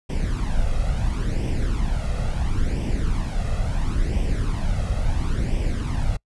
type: noise with flanger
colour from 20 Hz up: brown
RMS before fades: -22 dBFS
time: 0.09-6.17 s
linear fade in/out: 10 ms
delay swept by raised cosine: 0.36 to 1.56 ms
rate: 0.73 Hz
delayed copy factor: +0.65
effects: noise-tail reverb RT60 0.1 s tail -26 dB re dry + resampled to 24000 Hz